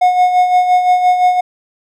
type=tone with tremolo; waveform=triangle; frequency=726 Hz; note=F#5; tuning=33 cents flat; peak=-4 dBFS; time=0.01-1.41 s; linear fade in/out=10 ms; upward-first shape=sine; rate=5.8 Hz; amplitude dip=55%; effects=none